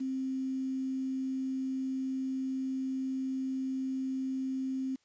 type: tone with quantisation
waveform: sine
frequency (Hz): 263.4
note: C4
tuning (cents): +12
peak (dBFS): -31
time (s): 0-4.96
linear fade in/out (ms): 10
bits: 9
effects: white hiss -72 dBFS RMS until 5.04 s + resampled to 16000 Hz